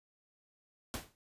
pink noise with exponential decay, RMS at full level -36 dBFS, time 0.94-1.15 s, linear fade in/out 0 ms, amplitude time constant 44 ms, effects resampled to 32000 Hz

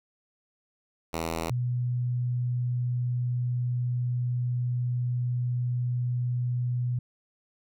5% pulse / sine tone pair in turn, 82.1 / 123.01 Hz, E2 / B2, -6 / -6 cents, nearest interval perfect fifth, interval 700 cents, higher second, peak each -18 / -25 dBFS, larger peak first, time 1.13-1.5 / 1.5-6.99 s, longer second, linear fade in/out 5 ms, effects none

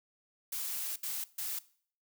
blue noise bursts at uneven times, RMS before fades -37 dBFS, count 3, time 0.52-0.96 / 1.03-1.24 / 1.38-1.59 s, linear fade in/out 5 ms, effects noise-tail reverb RT60 0.5 s tail -19 dB re dry

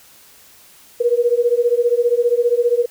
sine beating tone pair, 471.9 / 486.9 Hz, A#4 / B4, +21 / -25 cents, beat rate 15 Hz, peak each -16 dBFS, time 1-2.86 s, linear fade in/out 10 ms, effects white hiss -47 dBFS RMS until 2.9 s

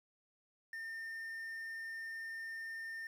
triangle tone with quantisation, 1811 Hz, A6, 49 cents sharp, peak -40 dBFS, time 0.73-3.07 s, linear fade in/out 2 ms, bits 11, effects none

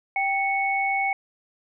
sine tone pair together, 784 / 2213 Hz, G5 / C#7, 0 / -3 cents, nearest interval octave + tritone, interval 1797 cents, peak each -24 dBFS, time 0.16-1.13 s, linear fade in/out 2 ms, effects none

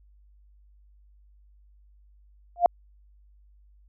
sine tone with exponential growth, 698.5 Hz, F5, in tune, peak -9 dBFS, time 2.56-2.66 s, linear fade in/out 1 ms, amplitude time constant 20 ms, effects added 50 Hz sine -54 dBFS peak until 3.88 s

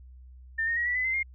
sine tone with pitch steps, 1800 / 1850.6 / 1902.6 / 1956.1 / 2011 / 2068 / 2126 Hz, A6 / A#6 / A#6 / B6 / B6 / C7 / C7, +39 / -13 / +35 / -17 / +31 / -21 / +27 cents, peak -25 dBFS, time 0.58-1.231 s, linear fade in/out 10 ms, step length 93 ms, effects added 63 Hz sine -46 dBFS peak until 1.34 s

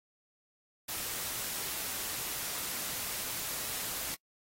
white noise, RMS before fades -37 dBFS, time 0.88-4.15 s, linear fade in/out 10 ms, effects noise-tail reverb RT60 0.1 s tail -25 dB re dry + AAC 48 kbps

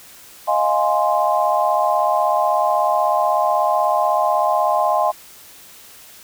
sine chord, F minor seventh, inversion third, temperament equal, 622.3 / 698.5 / 830.6 / 1046.5 Hz, Eb5 / F5 / Ab5 / C6, 0 / 0 / 0 / 0 cents, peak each -20 dBFS, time 0.47-5.12 s, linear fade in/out 20 ms, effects white hiss -43 dBFS RMS until 6.23 s

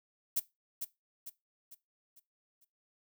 violet noise with echo, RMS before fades -30 dBFS, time 0.36-0.4 s, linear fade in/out 10 ms, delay 450 ms, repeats 5, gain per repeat -7 dB, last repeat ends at 2.65 s, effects noise-tail reverb RT60 0.2 s tail -18 dB re dry

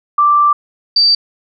sine tone pair in turn, 1174.7 / 4642 Hz, D6 / D8, 0 / -21 cents, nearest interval 2 octaves, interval 2379 cents, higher second, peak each -7 dBFS, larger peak neither, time 0.18-0.53 / 0.96-1.15 s, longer first, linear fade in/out 5 ms, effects none

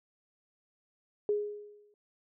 sine tone with exponential decay, 415.3 Hz, G#4, in tune, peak -24 dBFS, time 1.29-1.94 s, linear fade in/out 1 ms, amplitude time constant 140 ms, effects none

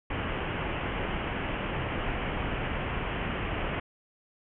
pink low-pass noise, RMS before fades -32 dBFS, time 0.1-3.8 s, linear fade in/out 5 ms, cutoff 3100 Hz, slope 96 dB/octave, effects none

